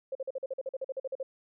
sine tone bursts, 531 Hz, C5, 25 cents sharp, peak -31 dBFS, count 15, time 0.12-1.23 s, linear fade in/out 5 ms, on 32 ms, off 45 ms, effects none

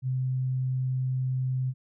sine tone, 129.3 Hz, C3, 20 cents flat, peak -25 dBFS, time 0.02-1.74 s, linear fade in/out 50 ms, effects none

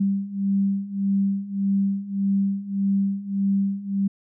sine beating tone pair, 196 / 197.7 Hz, G3 / G3, 0 / +15 cents, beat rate 1.7 Hz, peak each -25 / -22 dBFS, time 0-4.08 s, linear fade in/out 10 ms, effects none

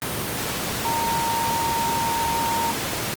sine tone in noise, 922 Hz, A#5, 19 cents flat, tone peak -22 dBFS, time 0.85-2.71 s, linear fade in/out 0 ms, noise pink, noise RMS -26 dBFS, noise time 0.02-3.14 s, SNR +1 dB, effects high-pass 100 Hz 12 dB/octave + Opus 32 kbps

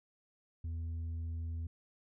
triangle tone with tanh clipping, 82.41 Hz, E2, in tune, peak -37 dBFS, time 0.64-1.67 s, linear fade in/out 5 ms, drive 8 dB, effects none

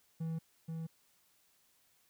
triangle tone with echo, 162.6 Hz, E3, 23 cents flat, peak -33 dBFS, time 0.2-0.39 s, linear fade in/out 10 ms, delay 480 ms, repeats 1, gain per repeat -3 dB, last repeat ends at 0.87 s, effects white hiss -71 dBFS RMS until 2.09 s

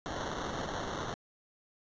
blue noise with sample-and-hold, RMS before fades -37 dBFS, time 0.06-1.14 s, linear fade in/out 0 ms, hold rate 2450 Hz, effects resampled to 16000 Hz

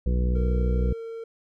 harmonic tone, 61.4 Hz, B1, 9 cents flat, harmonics 1 / 2 / 3 / 4 / 5 / 6 / 7 / 8, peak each -21 / -32 / -30 / -40 / -42 / -40 / -44 / -37 dBFS, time 0.06-0.93 s, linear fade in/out 5 ms
triangle tone with pitch glide, 458.5 to 455.6 Hz, A#4 to A#4, -29 to -40 cents, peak -31 dBFS, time 0.35-1.24 s, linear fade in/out 5 ms, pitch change -11 cents, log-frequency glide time 0.86-1.05 s
effects none

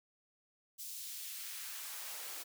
white noise with high-pass filter sweep, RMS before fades -45 dBFS, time 0.78-2.44 s, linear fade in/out 20 ms, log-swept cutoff 5500 to 380 Hz, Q 0.84, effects none

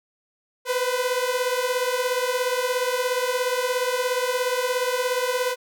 sawtooth beating tone pair, 492.7 / 509.7 Hz, B4 / C5, -4 / -45 cents, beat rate 17 Hz, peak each -21 dBFS, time 0.65-5.56 s, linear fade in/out 50 ms, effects none

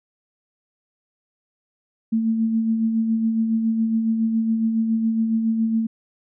sine tone with tremolo, 224.3 Hz, A3, 34 cents sharp, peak -16 dBFS, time 2.12-5.87 s, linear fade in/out 10 ms, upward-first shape sine, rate 7.2 Hz, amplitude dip 40%, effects none

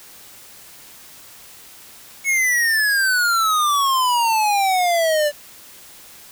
square exponential sweep, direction down, 2213 to 580 Hz, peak -16 dBFS, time 2.24-5.32 s, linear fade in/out 50 ms, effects white hiss -43 dBFS RMS until 6.31 s

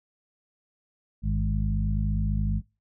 harmonic tone with a mistuned harmonic, 51.91 Hz, G#1, in tune, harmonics 1 / 2 / 3 / 4, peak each -25 / -29 / -31 / -32 dBFS, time 1.22-2.62 s, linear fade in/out 50 ms, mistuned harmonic 2, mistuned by -44 cents, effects noise-tail reverb RT60 0.3 s tail -25 dB re dry

